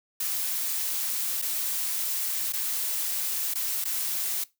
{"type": "noise with dropouts", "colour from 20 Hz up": "blue", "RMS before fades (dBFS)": -29, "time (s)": [0.2, 4.44], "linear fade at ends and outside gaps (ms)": 5, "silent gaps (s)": [[1.417, 1.422], [2.524, 2.534], [3.539, 3.553], [3.842, 3.852]], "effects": ["noise-tail reverb RT60 0.2 s tail -19 dB re dry"]}